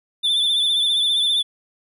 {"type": "tone with vibrato", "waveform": "triangle", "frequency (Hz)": 3520, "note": "A7", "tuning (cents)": 0, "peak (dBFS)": -15, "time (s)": [0.23, 1.43], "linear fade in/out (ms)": 20, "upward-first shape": "sine", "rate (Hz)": 15, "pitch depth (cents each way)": 45, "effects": []}